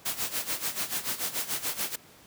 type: noise with tremolo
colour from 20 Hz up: white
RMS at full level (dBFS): -29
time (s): 0.05-1.96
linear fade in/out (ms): 10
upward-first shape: sine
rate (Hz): 6.9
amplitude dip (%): 80
effects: pink hiss -54 dBFS RMS until 2.26 s + high-pass 100 Hz 12 dB/octave